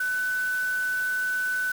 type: tone in noise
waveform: sine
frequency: 1500 Hz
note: F#6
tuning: 23 cents sharp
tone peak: -24 dBFS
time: 0-1.72 s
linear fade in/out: 5 ms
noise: white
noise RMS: -41 dBFS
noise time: 0-1.72 s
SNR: +14 dB
effects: none